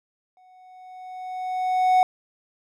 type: tone with exponential growth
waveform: triangle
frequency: 740 Hz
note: F#5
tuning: in tune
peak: -11 dBFS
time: 0.37-2.03 s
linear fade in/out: 1 ms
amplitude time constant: 360 ms
effects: none